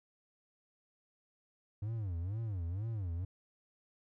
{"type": "tone with vibrato", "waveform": "triangle", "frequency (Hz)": 98, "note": "G2", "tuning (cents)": 0, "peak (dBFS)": -33, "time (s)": [1.82, 3.25], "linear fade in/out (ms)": 5, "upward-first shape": "sine", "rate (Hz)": 2.1, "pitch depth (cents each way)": 280, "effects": []}